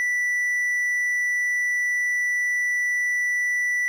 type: tone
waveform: triangle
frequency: 1967 Hz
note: B6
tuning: 7 cents flat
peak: -19 dBFS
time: 0-3.88 s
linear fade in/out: 0 ms
effects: none